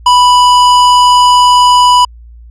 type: tone with hard clipping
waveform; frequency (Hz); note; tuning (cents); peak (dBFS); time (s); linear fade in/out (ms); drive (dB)
sine; 987.8; B5; 0; -5; 0.06-2.05; 5; 18
effects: added 58 Hz sine -31 dBFS peak until 2.5 s + low-pass 8000 Hz 12 dB/octave